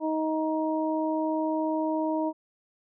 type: harmonic tone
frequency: 314.3 Hz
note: D#4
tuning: 18 cents sharp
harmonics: 1 / 2 / 3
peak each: -27 / -30 / -32 dBFS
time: 0-2.33 s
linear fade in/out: 50 ms
effects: none